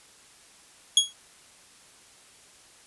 sawtooth tone with exponential decay, 3322 Hz, G#7, in tune, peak -9 dBFS, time 0.97-1.13 s, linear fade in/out 2 ms, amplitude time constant 33 ms, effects white hiss -54 dBFS RMS until 2.86 s + resampled to 24000 Hz

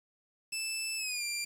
15% pulse tone with pitch glide, 2637 to 2377 Hz, E7 to D7, 0 to +20 cents, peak -26 dBFS, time 0.52-1.45 s, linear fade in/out 10 ms, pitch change -180 cents, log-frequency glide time 0.97-1.23 s, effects low-pass 12000 Hz 12 dB/octave + 9-bit

